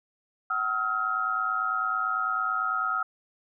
sine tone cluster, 754 / 1280 / 1389 Hz, F#5 / D#6 / F6, +32 / +49 / -10 cents, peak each -36 / -27 / -29 dBFS, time 0.5-3.03 s, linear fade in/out 5 ms, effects none

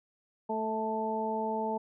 harmonic tone with a mistuned harmonic, 220 Hz, A3, in tune, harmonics 1 / 2 / 3 / 4, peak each -36 / -35 / -37 / -33 dBFS, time 0.49-1.78 s, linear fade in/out 10 ms, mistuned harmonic 3, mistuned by -17 cents, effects none

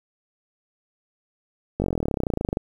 slowing click train, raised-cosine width 2 ms, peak -10 dBFS, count 27, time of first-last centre 1.8-2.571 s, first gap 20 ms, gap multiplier 1.03, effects 8-bit

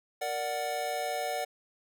square chord, Bb augmented, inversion none, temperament equal, 466.2 / 587.3 / 740 Hz, Bb4 / D5 / F#5, 0 / 0 / 0 cents, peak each -40 / -36 / -34 dBFS, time 0.21-1.45 s, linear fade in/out 10 ms, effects none

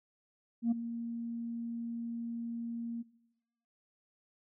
sine tone with ADSR envelope, 233.1 Hz, A#3, in tune, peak -22 dBFS, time 0.62-3.03 s, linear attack 95 ms, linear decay 14 ms, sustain -14 dB, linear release 20 ms, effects noise-tail reverb RT60 1.0 s tail -22 dB re dry + tanh soft clip ceiling -24 dBFS

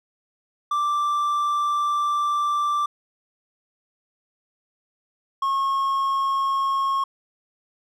triangle tone pair in turn, 1174.7 / 1088 Hz, D6 / C#6, 0 / -33 cents, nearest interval minor second, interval 133 cents, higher first, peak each -18 dBFS, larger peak neither, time 0.71-2.86 / 5.42-7.04 s, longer first, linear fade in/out 5 ms, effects none

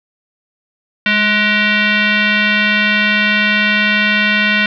sine tone with frequency modulation, 207.7 Hz, G#3, in tune, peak -10 dBFS, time 1.06-4.66 s, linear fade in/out 2 ms, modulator 843 Hz, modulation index 3.5, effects none

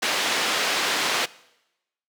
white band-pass noise, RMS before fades -24 dBFS, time 0.02-1.26 s, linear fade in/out 10 ms, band 290 to 4000 Hz, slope 12 dB/octave, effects noise-tail reverb RT60 0.9 s tail -21 dB re dry

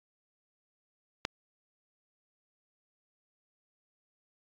click, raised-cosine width 0.2 ms, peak -12 dBFS, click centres 1.251 s, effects low-pass 6000 Hz 12 dB/octave + AAC 32 kbps

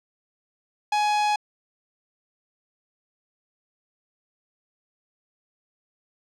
45% pulse tone, 838 Hz, G#5, 15 cents sharp, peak -20 dBFS, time 0.92-1.36 s, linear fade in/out 5 ms, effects low-pass 6000 Hz 12 dB/octave

